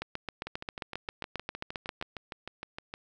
two click trains, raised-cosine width 0.3 ms, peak -18 / -22 dBFS, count 16 / 17, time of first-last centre 0.02-2.025 / 0.47-2.939 s, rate 7.48 / 6.48 Hz, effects none

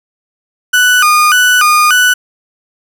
35% pulse tone with vibrato, 1347 Hz, E6, 37 cents sharp, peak -4 dBFS, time 0.73-2.14 s, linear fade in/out 10 ms, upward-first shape square, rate 1.7 Hz, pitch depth 170 cents each way, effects none

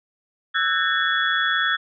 sine tone cluster, 1323 / 1495 / 1634 / 1810 / 3384 Hz, E6 / F#6 / G#6 / A6 / G#7, +6 / +17 / -29 / +48 / +32 cents, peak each -25 dBFS, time 0.54-1.77 s, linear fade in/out 20 ms, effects none

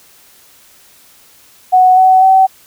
sine tone with pitch steps, 740 / 751.2 / 762.6 Hz, F#5 / F#5 / G5, 0 / +26 / -48 cents, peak -4 dBFS, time 1.72-2.47 s, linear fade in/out 20 ms, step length 250 ms, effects white hiss -45 dBFS RMS until 2.66 s

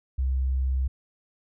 sine tone, 65.41 Hz, C2, in tune, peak -22 dBFS, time 0.18-0.88 s, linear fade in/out 10 ms, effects none

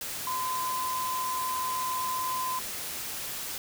sine tone in noise, 1023 Hz, C6, 39 cents flat, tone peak -29 dBFS, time 0.27-2.59 s, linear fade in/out 2 ms, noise white, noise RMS -36 dBFS, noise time 0.01-3.58 s, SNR +4 dB, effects none

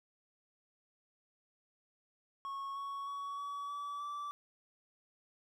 triangle tone with pitch steps, 1100 / 1112.1 / 1124.4 / 1136.8 / 1149.4 / 1162 Hz, C#6 / C#6 / C#6 / C#6 / D6 / D6, -14 / +5 / +24 / +43 / -38 / -19 cents, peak -37 dBFS, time 2.45-4.31 s, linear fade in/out 0 ms, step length 310 ms, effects none

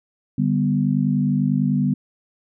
sine chord, G major, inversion second, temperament equal, 146.83 / 196 / 246.9 Hz, D3 / G3 / B3, 0 / 0 / 0 cents, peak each -21 dBFS, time 0.38-1.94 s, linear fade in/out 5 ms, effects none

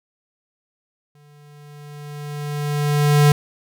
square tone with exponential growth, 146.83 Hz, D3, in tune, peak -10 dBFS, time 1.15-3.32 s, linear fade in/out 2 ms, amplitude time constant 470 ms, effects none

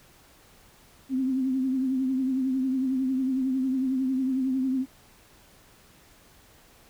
sine tone with vibrato, 261.8 Hz, C4, 1 cent sharp, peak -23 dBFS, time 1.09-4.86 s, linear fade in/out 50 ms, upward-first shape triangle, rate 11 Hz, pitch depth 60 cents each way, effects pink hiss -56 dBFS RMS until 6.89 s

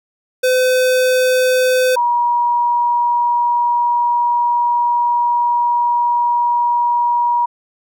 square / sine tone pair in turn, 509 / 957.3 Hz, C5 / A#5, -48 / +46 cents, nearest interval major seventh, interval 1094 cents, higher second, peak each -12 dBFS, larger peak neither, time 0.43-1.96 / 1.96-7.46 s, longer second, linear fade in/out 10 ms, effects none

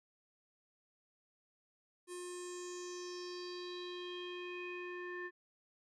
square tone with low-pass filter sweep, 356.8 Hz, F4, 37 cents sharp, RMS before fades -45 dBFS, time 2.07-5.31 s, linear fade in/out 50 ms, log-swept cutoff 9600 to 1800 Hz, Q 5.6, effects none

